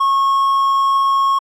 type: tone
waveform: triangle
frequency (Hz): 1093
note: C#6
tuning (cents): -25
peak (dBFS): -10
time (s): 0-1.39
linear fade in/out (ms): 10
effects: AAC 64 kbps